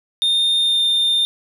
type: tone with pitch glide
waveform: triangle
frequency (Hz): 3643 to 3618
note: A#7 to A7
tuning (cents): -41 to +48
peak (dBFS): -13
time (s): 0.22-1.25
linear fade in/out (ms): 0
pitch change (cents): -11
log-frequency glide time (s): 0.59-0.83
effects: none